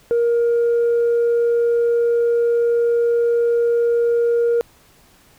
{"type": "tone", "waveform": "sine", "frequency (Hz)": 470.4, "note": "A#4", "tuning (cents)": 16, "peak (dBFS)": -12, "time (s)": [0.11, 4.61], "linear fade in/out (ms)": 0, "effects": ["tanh soft clip ceiling -12 dBFS", "pink hiss -52 dBFS RMS until 5.38 s"]}